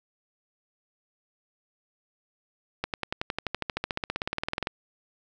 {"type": "accelerating click train", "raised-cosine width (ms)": 0.3, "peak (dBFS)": -12, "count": 28, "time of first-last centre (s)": [2.84, 4.671], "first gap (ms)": 98, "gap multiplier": 0.97, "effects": []}